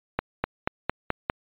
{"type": "accelerating click train", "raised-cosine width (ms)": 0.5, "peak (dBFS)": -8, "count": 6, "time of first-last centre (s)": [0.19, 1.299], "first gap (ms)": 250, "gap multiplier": 0.94, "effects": ["resampled to 8000 Hz"]}